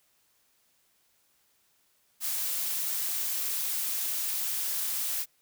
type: noise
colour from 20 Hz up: blue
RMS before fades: -31 dBFS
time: 2.2-5.26 s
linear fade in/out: 50 ms
effects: white hiss -69 dBFS RMS until 5.41 s